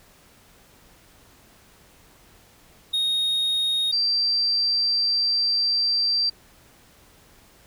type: tone pair in turn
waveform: triangle / sine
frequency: 3729 / 4698 Hz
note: A#7 / D8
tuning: 0 / 0 cents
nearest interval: major third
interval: 400 cents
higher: second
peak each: -19 dBFS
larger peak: neither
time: 2.93-3.92 / 3.92-6.3 s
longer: second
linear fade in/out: 10 ms
effects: pink hiss -54 dBFS RMS until 7.66 s